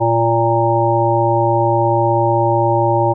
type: harmonic tone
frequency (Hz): 115.6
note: A#2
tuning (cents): -14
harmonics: 1 / 3 / 5 / 7 / 8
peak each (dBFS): -18 / -18 / -18 / -18 / -18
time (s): 0-3.14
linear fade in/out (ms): 20
effects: none